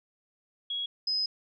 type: tone pair in turn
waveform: sine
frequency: 3322 / 5054 Hz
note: G#7 / D#8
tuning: 0 / +26 cents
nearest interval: perfect fifth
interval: 726 cents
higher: second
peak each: -30 / -26 dBFS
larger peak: second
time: 0.7-0.86 / 1.07-1.26 s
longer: second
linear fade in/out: 5 ms
effects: none